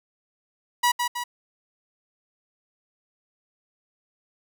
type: tone with echo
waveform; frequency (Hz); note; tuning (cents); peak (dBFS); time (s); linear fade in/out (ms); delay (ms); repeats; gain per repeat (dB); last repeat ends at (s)
sawtooth; 970; B5; -31; -14; 0.83-0.92; 10; 160; 2; -5; 1.24
effects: none